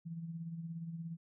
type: tone with tremolo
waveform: sine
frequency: 165.9 Hz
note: E3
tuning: 11 cents sharp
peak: -38 dBFS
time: 0.05-1.17 s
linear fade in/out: 20 ms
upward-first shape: sine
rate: 17 Hz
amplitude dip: 50%
effects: none